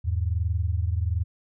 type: tone pair together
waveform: sine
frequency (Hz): 81.09 / 102.3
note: E2 / G#2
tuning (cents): -28 / -26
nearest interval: major third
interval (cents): 402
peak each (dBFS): -24 / -27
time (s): 0.04-1.24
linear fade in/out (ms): 20
effects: none